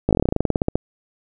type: slowing click train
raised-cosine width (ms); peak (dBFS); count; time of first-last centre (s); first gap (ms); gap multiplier
2; -4; 18; 0.09-0.756; 18; 1.09
effects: none